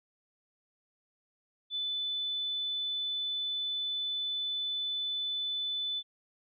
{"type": "tone", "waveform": "sine", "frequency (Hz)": 3500, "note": "A7", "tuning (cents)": -10, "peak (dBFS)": -31, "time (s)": [1.7, 6.03], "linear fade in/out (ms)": 50, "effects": []}